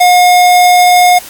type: tone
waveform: square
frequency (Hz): 718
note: F5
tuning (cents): +48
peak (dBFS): -4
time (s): 0-1.19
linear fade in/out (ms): 10
effects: white hiss -30 dBFS RMS until 1.29 s + AAC 64 kbps